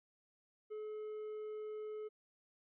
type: tone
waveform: triangle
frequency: 428 Hz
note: A4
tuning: 48 cents flat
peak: -40 dBFS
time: 0.7-2.09 s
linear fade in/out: 20 ms
effects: resampled to 8000 Hz